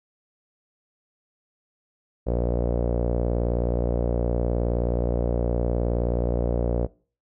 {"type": "tone with low-pass filter", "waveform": "sawtooth", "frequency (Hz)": 59.2, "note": "A#1", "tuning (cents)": 27, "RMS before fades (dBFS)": -24, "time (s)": [2.26, 6.87], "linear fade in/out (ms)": 20, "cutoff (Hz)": 540, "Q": 3.4, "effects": ["noise-tail reverb RT60 0.4 s tail -22 dB re dry"]}